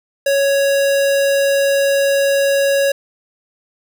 square tone, 555 Hz, C#5, 2 cents sharp, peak -13 dBFS, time 0.26-2.92 s, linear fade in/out 5 ms, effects none

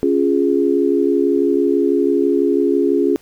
sine chord, Db major, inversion none, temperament equal, 277.2 / 349.2 / 415.3 Hz, Db4 / F4 / Ab4, 0 / 0 / 0 cents, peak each -17 dBFS, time 0.03-3.16 s, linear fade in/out 0 ms, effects pink hiss -51 dBFS RMS until 3.21 s

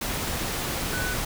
sine tone in noise, 1493 Hz, F#6, 15 cents sharp, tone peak -30 dBFS, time 0.93-1.14 s, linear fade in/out 5 ms, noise pink, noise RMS -29 dBFS, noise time 0.01-1.25 s, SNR -4 dB, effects none

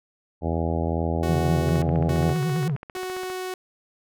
harmonic tone, 82.41 Hz, E2, in tune, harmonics 1 / 2 / 3 / 4 / 5 / 6 / 7 / 8 / 9 / 10, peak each -26 / -29 / -31 / -32 / -33 / -34 / -34 / -35 / -36 / -36 dBFS, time 0.41-2.35 s, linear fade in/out 50 ms
sawtooth tone bursts, 370 Hz, F#4, in tune, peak -25 dBFS, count 3, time 1.23-3.54 s, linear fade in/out 2 ms, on 590 ms, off 270 ms
triangle tone with vibrato, 150.6 Hz, D3, 44 cents sharp, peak -20 dBFS, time 1.29-2.76 s, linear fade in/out 5 ms, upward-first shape triangle, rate 9.5 Hz, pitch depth 240 cents each way
click train, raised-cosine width 0.5 ms, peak -23 dBFS, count 25, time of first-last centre 1.69-3.301 s, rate 14.9 Hz
effects none

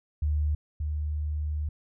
sine tone pair in turn, 75 / 75.41 Hz, D2 / D2, +37 / +46 cents, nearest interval unison, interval 9 cents, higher second, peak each -23 / -27 dBFS, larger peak first, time 0.22-0.55 / 0.8-1.69 s, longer second, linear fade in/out 5 ms, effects none

